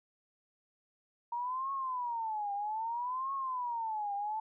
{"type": "tone with vibrato", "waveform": "sine", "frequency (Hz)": 938, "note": "A#5", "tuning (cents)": 11, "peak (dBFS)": -33, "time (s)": [1.32, 4.4], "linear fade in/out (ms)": 5, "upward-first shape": "triangle", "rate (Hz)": 0.62, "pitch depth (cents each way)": 280, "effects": []}